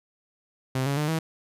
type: tone with pitch steps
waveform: sawtooth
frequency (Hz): 130.81 / 140.2 / 150.26 / 161.05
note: C3 / C#3 / D3 / E3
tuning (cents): 0 / +20 / +40 / -40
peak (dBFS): -20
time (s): 0.75-1.19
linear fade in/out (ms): 5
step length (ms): 110
effects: resampled to 32000 Hz